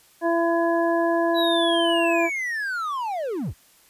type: harmonic tone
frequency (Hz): 336.5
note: E4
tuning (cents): +36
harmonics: 1 / 2 / 3 / 5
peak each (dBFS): -22 / -22 / -28 / -30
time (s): 0.21-2.3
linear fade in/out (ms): 50
type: linear sweep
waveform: triangle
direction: down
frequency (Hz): 3967 to 34.65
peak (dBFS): -23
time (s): 1.34-3.54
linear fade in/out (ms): 50
effects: white hiss -56 dBFS RMS until 3.89 s + resampled to 32000 Hz